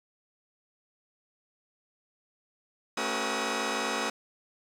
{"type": "tone cluster", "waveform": "10% pulse", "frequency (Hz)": [220.8, 273.2, 375.2, 484, 1267], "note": ["A3", "C#4", "F#4", "B4", "D#6"], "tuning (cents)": [6, -25, 24, -35, 31], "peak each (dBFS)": -27, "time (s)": [2.97, 4.1], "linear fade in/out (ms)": 5, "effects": ["low-pass 8000 Hz 12 dB/octave", "9-bit"]}